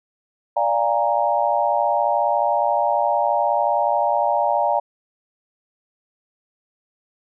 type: chord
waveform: sine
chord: Bb dominant seventh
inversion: first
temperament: equal with one note detuned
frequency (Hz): 587.3 / 698.5 / 817.8 / 932.3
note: D5 / F5 / Ab5 / Bb5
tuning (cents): 0 / 0 / -27 / 0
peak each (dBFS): -22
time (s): 0.56-4.8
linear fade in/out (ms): 10
effects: none